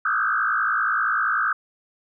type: tone with frequency modulation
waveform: sine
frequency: 1396.9 Hz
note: F6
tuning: in tune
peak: -19 dBFS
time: 0.05-1.53 s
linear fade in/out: 5 ms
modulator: 55.2 Hz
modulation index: 3.6
effects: none